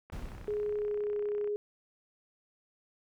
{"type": "click train", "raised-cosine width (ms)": 0.5, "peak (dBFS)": -36, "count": 45, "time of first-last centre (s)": [0.1, 1.475], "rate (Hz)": 32}
{"type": "noise with exponential decay", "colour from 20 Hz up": "brown", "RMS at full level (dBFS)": -38, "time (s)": [0.12, 1.55], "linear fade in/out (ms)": 5, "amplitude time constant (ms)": 310}
{"type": "tone with pitch glide", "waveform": "sine", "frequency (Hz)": [417.8, 414.9], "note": ["G#4", "G#4"], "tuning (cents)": [10, -2], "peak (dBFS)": -30, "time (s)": [0.48, 1.56], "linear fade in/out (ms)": 0, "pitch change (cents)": -12, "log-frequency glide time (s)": [0.75, 1.21]}
{"effects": []}